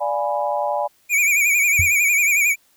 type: chord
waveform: sine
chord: D diminished seventh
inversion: none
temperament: equal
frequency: 587.3 / 698.5 / 830.6 / 987.8 Hz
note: D5 / F5 / Ab5 / Cb6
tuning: 0 / 0 / 0 / 0 cents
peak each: -23 / -27 / -23 / -27 dBFS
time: 0-0.88 s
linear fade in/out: 20 ms
type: tone with vibrato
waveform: square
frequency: 2338 Hz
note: D7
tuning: 8 cents flat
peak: -15 dBFS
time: 1.09-2.56 s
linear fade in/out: 50 ms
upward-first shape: sine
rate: 11 Hz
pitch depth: 88 cents each way
type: tone with exponential decay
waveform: sine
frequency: 88.5 Hz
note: F2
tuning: 23 cents sharp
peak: -14 dBFS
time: 1.79-1.94 s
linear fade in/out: 5 ms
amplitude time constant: 31 ms
effects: white hiss -59 dBFS RMS until 2.76 s